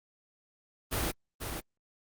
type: noise with echo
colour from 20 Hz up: pink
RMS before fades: -31 dBFS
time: 0.91-1.12 s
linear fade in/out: 20 ms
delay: 490 ms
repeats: 1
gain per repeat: -6 dB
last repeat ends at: 1.61 s
effects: Opus 32 kbps